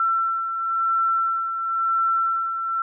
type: beating tone pair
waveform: sine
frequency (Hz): 1344 / 1344.97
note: E6 / E6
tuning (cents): +33 / +34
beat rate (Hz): 0.97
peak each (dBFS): -29 / -20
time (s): 0-2.82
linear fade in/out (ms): 2
effects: none